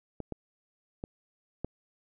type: clicks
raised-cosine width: 2 ms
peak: -23 / -22 / -23 / -19 dBFS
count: 4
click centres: 0.203 / 0.323 / 1.039 / 1.646 s
effects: none